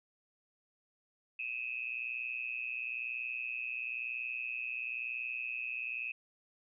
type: tone with amplitude modulation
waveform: sine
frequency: 2566 Hz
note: E7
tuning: 47 cents flat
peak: -32 dBFS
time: 1.39-6.12 s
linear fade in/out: 5 ms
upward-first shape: sine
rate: 121 Hz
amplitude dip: 90%
effects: none